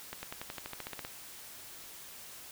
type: accelerating click train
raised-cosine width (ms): 0.3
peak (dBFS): -23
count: 13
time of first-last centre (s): 0.13-1.049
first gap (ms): 100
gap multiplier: 0.95
effects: white hiss -49 dBFS RMS until 2.51 s